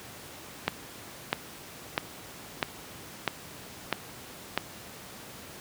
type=click train; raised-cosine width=0.3 ms; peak=-8 dBFS; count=7; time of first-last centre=0.68-4.576 s; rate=1.54 Hz; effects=pink hiss -45 dBFS RMS until 5.6 s + high-pass 100 Hz 12 dB/octave